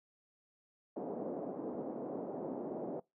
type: band-pass noise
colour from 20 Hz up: pink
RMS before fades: -41 dBFS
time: 0.96-3 s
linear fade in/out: 5 ms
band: 220 to 670 Hz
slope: 24 dB/octave
effects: noise-tail reverb RT60 0.2 s tail -23 dB re dry